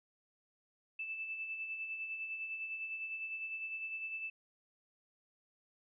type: tone with tremolo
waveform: sine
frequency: 2637 Hz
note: E7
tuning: in tune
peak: -37 dBFS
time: 0.99-4.3 s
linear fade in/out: 5 ms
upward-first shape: sine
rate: 9.9 Hz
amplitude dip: 45%
effects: none